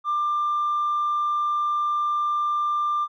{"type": "tone with tanh clipping", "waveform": "triangle", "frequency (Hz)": 1190, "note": "D6", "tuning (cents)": 22, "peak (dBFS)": -21, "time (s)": [0.04, 3.08], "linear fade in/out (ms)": 50, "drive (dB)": 5, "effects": []}